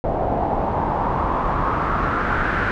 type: noise with low-pass filter sweep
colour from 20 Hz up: pink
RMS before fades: -21 dBFS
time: 0.04-2.71 s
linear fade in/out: 0 ms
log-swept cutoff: 690 to 1600 Hz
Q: 3.8
effects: none